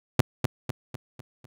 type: tone with echo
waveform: sawtooth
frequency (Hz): 123.47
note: B2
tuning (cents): 0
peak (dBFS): -9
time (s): 0.19-0.21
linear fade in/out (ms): 5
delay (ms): 250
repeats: 5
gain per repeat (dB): -6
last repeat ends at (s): 1.46
effects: none